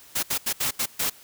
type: noise bursts at uneven times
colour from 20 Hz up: white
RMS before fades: -25 dBFS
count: 6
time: 0.15-0.23 / 0.3-0.38 / 0.46-0.53 / 0.6-0.71 / 0.79-0.86 / 0.99-1.1 s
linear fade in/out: 10 ms
effects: white hiss -50 dBFS RMS until 1.23 s